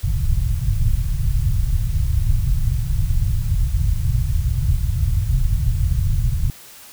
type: low-pass noise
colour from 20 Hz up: pink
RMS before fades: -18 dBFS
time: 0.03-6.5 s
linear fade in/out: 2 ms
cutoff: 140 Hz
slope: 48 dB/octave
effects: white hiss -42 dBFS RMS until 6.92 s